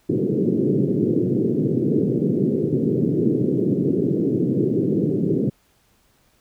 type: band-pass noise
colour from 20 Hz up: white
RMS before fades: -20 dBFS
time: 0.09-5.5 s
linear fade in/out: 10 ms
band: 120 to 420 Hz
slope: 48 dB/octave
effects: pink hiss -61 dBFS RMS until 6.4 s